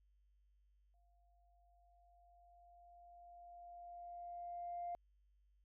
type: tone with exponential growth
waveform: sine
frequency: 698.5 Hz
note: F5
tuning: in tune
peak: -40 dBFS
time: 0.94-4.95 s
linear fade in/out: 0 ms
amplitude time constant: 870 ms
effects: tanh soft clip ceiling -36 dBFS + added 50 Hz sine -70 dBFS peak until 5.64 s